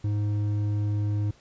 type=tone with hard clipping; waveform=sine; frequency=103.83 Hz; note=G#2; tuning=in tune; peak=-25 dBFS; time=0.04-1.31 s; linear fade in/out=5 ms; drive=6 dB; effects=pink hiss -58 dBFS RMS until 1.4 s + resampled to 16000 Hz